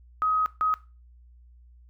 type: tone bursts at uneven times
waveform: sine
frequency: 1263 Hz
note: D#6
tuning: 26 cents sharp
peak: -21 dBFS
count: 2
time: 0.22-0.46 / 0.61-0.74 s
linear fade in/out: 0 ms
effects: noise-tail reverb RT60 0.3 s tail -18 dB re dry + added 60 Hz sine -50 dBFS peak until 1.89 s